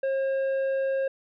triangle tone with tanh clipping, 538 Hz, C5, 48 cents sharp, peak -25 dBFS, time 0.03-1.08 s, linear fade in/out 5 ms, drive 11 dB, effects none

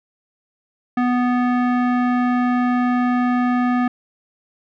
square tone with low-pass filter, 246.9 Hz, B3, in tune, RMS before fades -18 dBFS, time 0.97-3.88 s, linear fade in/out 5 ms, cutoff 1600 Hz, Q 1.5, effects none

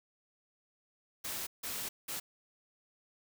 white noise bursts at uneven times, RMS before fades -39 dBFS, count 3, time 1.24-1.47 / 1.63-1.89 / 2.08-2.2 s, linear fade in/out 10 ms, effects none

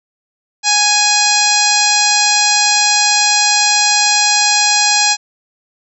harmonic tone with a mistuned harmonic, 830.6 Hz, G#5, in tune, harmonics 1 / 2 / 3 / 4 / 5 / 6 / 7 / 8 / 9, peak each -17 / -21 / -18 / -23 / -17 / -18 / -18 / -21 / -18 dBFS, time 0.63-5.17 s, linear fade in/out 50 ms, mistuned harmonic 7, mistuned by -24 cents, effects none

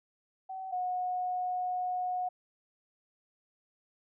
sine tone pair in turn, 759 / 728.5 Hz, F#5 / F#5, +44 / -27 cents, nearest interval minor second, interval 71 cents, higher first, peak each -37 / -30 dBFS, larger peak second, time 0.49-0.72 / 0.72-2.29 s, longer second, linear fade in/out 10 ms, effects none

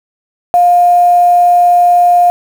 sine tone with quantisation, 706 Hz, F5, 19 cents sharp, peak -4 dBFS, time 0.54-2.3 s, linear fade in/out 0 ms, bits 5, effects none

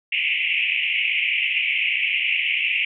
white band-pass noise, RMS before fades -22 dBFS, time 0.12-2.85 s, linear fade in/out 5 ms, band 2100 to 2900 Hz, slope 96 dB/octave, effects none

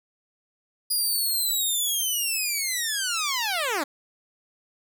10% pulse linear sweep, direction down, 4913 to 263.5 Hz, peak -16 dBFS, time 0.9-3.84 s, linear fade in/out 10 ms, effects none

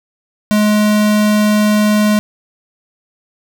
square tone, 210.7 Hz, G#3, 25 cents sharp, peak -10 dBFS, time 0.51-2.19 s, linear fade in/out 0 ms, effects none

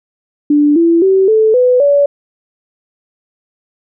sine tone with pitch steps, 293.7 / 335.4 / 383.1 / 437.5 / 499.7 / 570.7 Hz, D4 / E4 / G4 / A4 / B4 / D5, 0 / +30 / -40 / -10 / +20 / -50 cents, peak -6 dBFS, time 0.5-2.06 s, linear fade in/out 5 ms, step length 260 ms, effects none

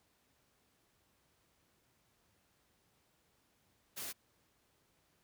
white noise, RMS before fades -43 dBFS, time 3.96-4.13 s, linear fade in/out 20 ms, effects pink hiss -74 dBFS RMS until 5.23 s + high-pass 60 Hz 12 dB/octave

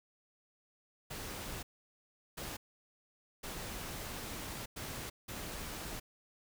pink noise bursts at uneven times, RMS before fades -43 dBFS, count 5, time 1.1-1.63 / 2.37-2.57 / 3.43-4.66 / 4.76-5.1 / 5.28-6 s, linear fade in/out 10 ms, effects none

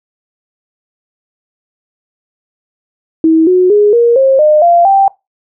sine tone with pitch steps, 321.9 / 365.5 / 415 / 471.3 / 535.2 / 607.7 / 690 / 783.5 Hz, E4 / F#4 / G#4 / A#4 / C5 / D#5 / F5 / G5, -41 / -21 / -1 / +19 / +39 / -41 / -21 / -1 cents, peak -4 dBFS, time 3.24-5.08 s, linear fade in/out 2 ms, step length 230 ms, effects noise-tail reverb RT60 0.2 s tail -20 dB re dry

